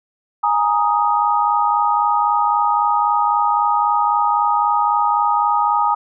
sine chord, Ab suspended second, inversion none, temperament just, 830.6 / 934.4 / 1245.9 Hz, Ab5 / Bb5 / Eb6, 0 / +4 / +2 cents, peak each -18 dBFS, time 0.43-5.95 s, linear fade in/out 10 ms, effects none

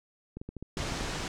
clicks, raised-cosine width 3 ms, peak -26 dBFS, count 9, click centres 0.37 / 0.415 / 0.49 / 0.567 / 0.626 / 0.771 / 0.803 / 0.922 / 1.01 s
pink low-pass noise, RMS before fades -35 dBFS, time 0.77-1.28 s, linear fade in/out 2 ms, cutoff 7500 Hz, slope 24 dB/octave
effects none

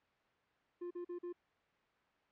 triangle tone bursts, 351.3 Hz, F4, 10 cents sharp, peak -39 dBFS, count 4, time 0.81-1.328 s, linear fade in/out 10 ms, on 98 ms, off 42 ms, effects white hiss -73 dBFS RMS until 2.31 s + low-pass 2000 Hz 12 dB/octave

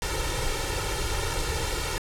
pink noise with comb filter, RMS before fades -28 dBFS, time 0.02-1.98 s, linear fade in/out 0 ms, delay 2.2 ms, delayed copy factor +0.9, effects low-pass 10000 Hz 12 dB/octave

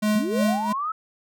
square tone with tremolo, 212.1 Hz, G#3, 37 cents sharp, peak -19 dBFS, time 0.02-0.73 s, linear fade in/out 10 ms, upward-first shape sine, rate 2.9 Hz, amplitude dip 75%
sine linear sweep, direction up, 177.5 to 1318.5 Hz, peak -24 dBFS, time 0.15-0.92 s, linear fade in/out 5 ms
effects none

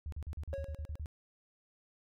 sine tone bursts, 75.5 Hz, D2, 48 cents sharp, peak -37 dBFS, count 10, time 0.06-1.059 s, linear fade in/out 0 ms, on 63 ms, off 41 ms
triangle tone with exponential decay, 550 Hz, C#5, 14 cents flat, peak -33 dBFS, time 0.53-0.99 s, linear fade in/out 0 ms, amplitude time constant 100 ms
effects none

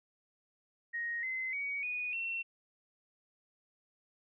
sine tone with pitch steps, 1873 / 2054 / 2253 / 2471 / 2711 Hz, A#6 / C7 / C#7 / D#7 / E7, +8 / -33 / +28 / -13 / +48 cents, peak -34 dBFS, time 0.93-2.43 s, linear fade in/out 20 ms, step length 300 ms, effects none

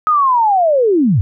sine linear sweep, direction down, 1272 to 82.41 Hz, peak -9 dBFS, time 0.07-1.21 s, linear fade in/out 0 ms, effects none

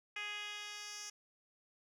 10% pulse tone with band-pass filter sweep, 415.3 Hz, G#4, in tune, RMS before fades -45 dBFS, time 0.16-1.1 s, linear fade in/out 5 ms, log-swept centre 2500 to 5800 Hz, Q 2.4, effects none

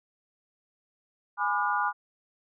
sine chord, G# diminished seventh, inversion none, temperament just, 830.6 / 996.7 / 1196.1 / 1435.3 Hz, G#5 / B5 / D6 / F6, 0 / +16 / +31 / +47 cents, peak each -30 dBFS, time 1.37-1.93 s, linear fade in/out 50 ms, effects none

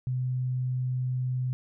sine tone, 127.2 Hz, C3, 48 cents flat, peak -26 dBFS, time 0.07-1.53 s, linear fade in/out 0 ms, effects none

